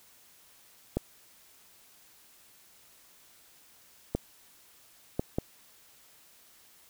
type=clicks; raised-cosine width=2 ms; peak=-14 dBFS; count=4; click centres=0.97 / 4.15 / 5.195 / 5.385 s; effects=white hiss -59 dBFS RMS until 6.89 s